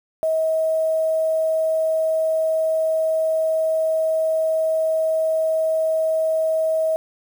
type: tone with quantisation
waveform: sine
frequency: 639 Hz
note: D#5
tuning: 46 cents sharp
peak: -17 dBFS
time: 0.23-6.96 s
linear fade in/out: 0 ms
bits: 7
effects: none